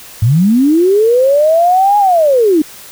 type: linear two-way sweep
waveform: sine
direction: up then down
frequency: 100.4 to 835 to 288.7 Hz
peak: -6 dBFS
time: 0.22-2.62 s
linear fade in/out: 5 ms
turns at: 1.98 s
effects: white hiss -34 dBFS RMS until 2.91 s